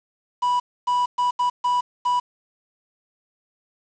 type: tone bursts at uneven times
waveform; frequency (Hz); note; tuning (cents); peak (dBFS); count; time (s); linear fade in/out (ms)
triangle; 983; B5; -8; -16; 6; 0.42-0.6 / 0.87-1.06 / 1.18-1.31 / 1.39-1.5 / 1.64-1.81 / 2.05-2.2; 10
effects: resampled to 16000 Hz + 7-bit